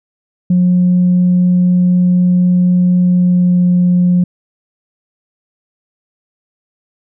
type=tone with pitch glide; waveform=sine; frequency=179.6 to 178.36 Hz; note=F3 to F3; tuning=+49 to +37 cents; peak=-6 dBFS; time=0.5-4.24 s; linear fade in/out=5 ms; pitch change=-12 cents; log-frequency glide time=3.04-3.64 s; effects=tanh soft clip ceiling -4 dBFS